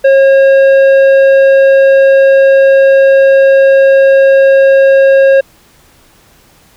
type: tone with tanh clipping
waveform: triangle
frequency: 542 Hz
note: C#5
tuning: 39 cents flat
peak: -4 dBFS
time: 0.04-5.41 s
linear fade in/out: 10 ms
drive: 13 dB
effects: pink hiss -45 dBFS RMS until 6.76 s